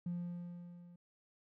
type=tone with level ramp; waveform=triangle; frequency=174.61 Hz; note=F3; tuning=in tune; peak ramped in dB=-32 to -53 dBFS; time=0.06-0.96 s; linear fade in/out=5 ms; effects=tanh soft clip ceiling -33 dBFS